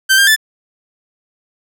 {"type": "tone with pitch steps", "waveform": "sawtooth", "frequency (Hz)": [1554, 1599, 1751], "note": ["G6", "G6", "A6"], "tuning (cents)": [-16, 34, -9], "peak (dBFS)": -4, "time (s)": [0.09, 0.363], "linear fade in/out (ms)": 20, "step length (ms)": 91, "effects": []}